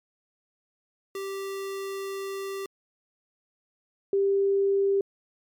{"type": "tone pair in turn", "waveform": ["square", "sine"], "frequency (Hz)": [391, 394.9], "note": ["G4", "G4"], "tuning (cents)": [-4, 13], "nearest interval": "unison", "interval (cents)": 17, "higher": "second", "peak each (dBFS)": [-32, -20], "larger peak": "second", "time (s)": [[1.15, 2.66], [4.13, 5.01]], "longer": "first", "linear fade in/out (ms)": 2, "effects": ["MP3 96 kbps"]}